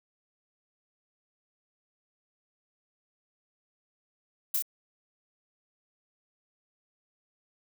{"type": "noise with echo", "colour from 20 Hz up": "violet", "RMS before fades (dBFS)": -27, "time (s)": [4.54, 4.57], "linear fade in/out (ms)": 5, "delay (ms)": 27, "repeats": 2, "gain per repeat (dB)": -2, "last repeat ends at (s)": 4.624, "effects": []}